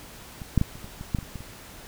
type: clicks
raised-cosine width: 5 ms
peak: -24 / -6 / -10 / -30 / -26 / -24 / -11 / -17 / -28 / -23 / -28 dBFS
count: 11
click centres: 0.418 / 0.577 / 0.614 / 0.755 / 0.844 / 1.011 / 1.148 / 1.187 / 1.228 / 1.357 / 1.406 s
effects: pink hiss -45 dBFS RMS until 1.87 s